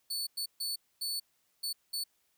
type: tone bursts at uneven times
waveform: sawtooth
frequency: 4459 Hz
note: C#8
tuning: 9 cents sharp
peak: -30 dBFS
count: 6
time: 0.1-0.27 / 0.37-0.46 / 0.6-0.76 / 1.01-1.2 / 1.63-1.73 / 1.93-2.04 s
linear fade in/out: 10 ms
effects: white hiss -74 dBFS RMS until 2.37 s